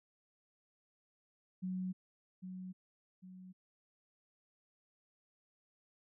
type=tone with echo; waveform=sine; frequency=185 Hz; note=F#3; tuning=in tune; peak=-36 dBFS; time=1.62-1.93 s; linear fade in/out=20 ms; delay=800 ms; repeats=2; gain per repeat=-7 dB; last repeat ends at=3.53 s; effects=none